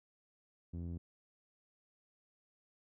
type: tone with low-pass filter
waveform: sawtooth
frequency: 85.6 Hz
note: F2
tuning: 34 cents flat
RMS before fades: -42 dBFS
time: 0.73-0.98 s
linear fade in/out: 10 ms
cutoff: 250 Hz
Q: 1.2
effects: none